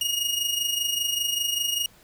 sawtooth tone with amplitude modulation, 2869 Hz, F7, 46 cents sharp, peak -18 dBFS, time 0.01-1.86 s, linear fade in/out 2 ms, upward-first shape sine, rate 25.1 Hz, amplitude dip 60%, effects pink hiss -55 dBFS RMS until 2.03 s

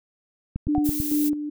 click train, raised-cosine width 5 ms, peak -15 dBFS, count 5, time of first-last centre 0.56-1.002 s, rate 9.06 Hz
sine tone with tremolo, 296.7 Hz, D4, 18 cents sharp, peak -19 dBFS, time 0.68-1.5 s, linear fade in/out 10 ms, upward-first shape square, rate 2.3 Hz, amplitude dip 60%
sine tone with exponential decay, 738 Hz, F#5, 5 cents flat, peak -23 dBFS, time 0.75-0.94 s, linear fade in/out 0 ms, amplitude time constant 41 ms
violet noise, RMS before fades -30 dBFS, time 0.84-1.3 s, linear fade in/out 20 ms
effects none

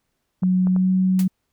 sine tone with pitch glide, 184.1 to 186.56 Hz, F#3 to F#3, -8 to +15 cents, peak -15 dBFS, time 0.42-1.28 s, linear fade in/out 10 ms, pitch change +23 cents, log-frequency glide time 0.7-0.91 s
clicks, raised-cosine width 1 ms, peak -21 dBFS, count 3, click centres 0.434 / 0.671 / 0.763 s
white noise with exponential decay, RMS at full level -29 dBFS, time 1.19-1.3 s, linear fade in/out 2 ms, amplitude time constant 22 ms
effects pink hiss -74 dBFS RMS until 1.52 s

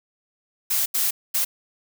blue noise bursts at uneven times, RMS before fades -22 dBFS, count 3, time 0.7-0.86 / 0.94-1.11 / 1.34-1.45 s, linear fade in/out 10 ms, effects none

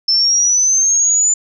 sine linear sweep, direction up, 5290 to 7070 Hz, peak -10 dBFS, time 0.08-1.34 s, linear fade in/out 5 ms, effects none

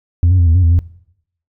sine tone with pitch steps, 86.2 / 91.8 / 86.3 / 81.4 / 91 / 83.3 / 86.5 Hz, F2 / F#2 / F2 / E2 / F#2 / E2 / F2, -22 / -13 / -20 / -21 / -28 / +19 / -16 cents, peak -5 dBFS, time 0.23-0.79 s, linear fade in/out 0 ms, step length 80 ms, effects noise-tail reverb RT60 0.7 s tail -20 dB re dry + tanh soft clip ceiling -6 dBFS

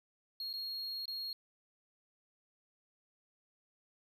triangle tone with dropouts, 4281 Hz, C8, 39 cents sharp, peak -37 dBFS, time 0.4-1.33 s, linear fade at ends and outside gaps 2 ms, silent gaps 0.53-0.537 / 1.056-1.079 s, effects none

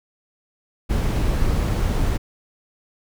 brown noise, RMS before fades -20 dBFS, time 0.89-2.18 s, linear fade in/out 20 ms, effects none

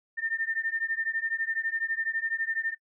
sine beating tone pair, 1801 / 1813 Hz, A6 / A#6, +40 / -49 cents, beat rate 12 Hz, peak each -31 dBFS, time 0.17-2.75 s, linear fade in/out 20 ms, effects noise-tail reverb RT60 0.1 s tail -21 dB re dry

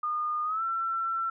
sine tone with pitch glide, 1220 to 1345.9 Hz, D#6 to E6, -34 to +36 cents, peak -27 dBFS, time 0.03-1.3 s, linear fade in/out 5 ms, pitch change +170 cents, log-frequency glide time 0.44-0.63 s, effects none

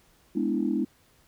sine chord, E dominant seventh, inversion first, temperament equal, 207.7 / 246.9 / 293.7 / 329.6 Hz, G#3 / B3 / D4 / E4, 0 / 0 / 0 / 0 cents, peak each -29 dBFS, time 0.35-0.85 s, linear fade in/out 10 ms, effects tanh soft clip ceiling -13 dBFS + pink hiss -62 dBFS RMS until 1.27 s

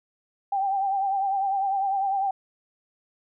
sine tone with vibrato, 784 Hz, G5, in tune, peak -22 dBFS, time 0.52-2.31 s, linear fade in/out 5 ms, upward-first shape triangle, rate 10 Hz, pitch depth 61 cents each way, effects none

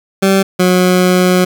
20% pulse tone pair in turn, 193.6 / 182.03 Hz, G3 / F#3, -21 / -28 cents, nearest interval minor second, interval 107 cents, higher first, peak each -3 dBFS, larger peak neither, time 0.22-0.43 / 0.59-1.45 s, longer second, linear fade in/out 10 ms, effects none

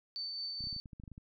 sine tone with tremolo, 4542 Hz, C#8, 41 cents sharp, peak -36 dBFS, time 0.16-0.8 s, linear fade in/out 0 ms, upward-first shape triangle, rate 4.5 Hz, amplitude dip 30%
clicks, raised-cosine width 5 ms, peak -36 dBFS, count 12, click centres 0.607 / 0.64 / 0.671 / 0.728 / 0.764 / 0.858 / 0.932 / 0.999 / 1.037 / 1.078 / 1.117 / 1.179 s
effects none

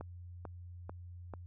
click train, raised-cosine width 1 ms, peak -29 dBFS, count 4, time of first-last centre 0.01-1.337 s, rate 2.26 Hz, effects added 88 Hz sine -46 dBFS peak until 1.46 s

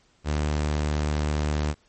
sawtooth tone, 75 Hz, D2, 37 cents sharp, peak -19 dBFS, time 0.24-1.75 s, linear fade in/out 50 ms, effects pink hiss -63 dBFS RMS until 1.88 s + MP3 32 kbps

